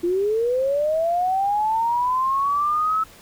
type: linear sweep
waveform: sine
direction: up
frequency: 338 to 1308 Hz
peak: -18 dBFS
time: 0.03-3.04 s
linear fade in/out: 10 ms
effects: pink hiss -47 dBFS RMS until 3.21 s